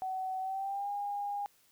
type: tone with pitch glide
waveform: sine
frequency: 754 to 812.8 Hz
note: F#5 to G#5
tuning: +32 to -38 cents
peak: -33 dBFS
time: 0.02-1.46 s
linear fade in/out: 0 ms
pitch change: +130 cents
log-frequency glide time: 0.4-0.9 s
effects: white hiss -67 dBFS RMS until 1.71 s